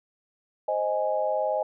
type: chord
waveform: sine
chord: Ab major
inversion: first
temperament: equal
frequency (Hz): 523.3 / 622.3 / 830.6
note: C5 / Eb5 / Ab5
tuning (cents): 0 / 0 / 0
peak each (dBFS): -29 / -26 / -29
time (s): 0.68-1.63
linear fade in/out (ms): 5
effects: none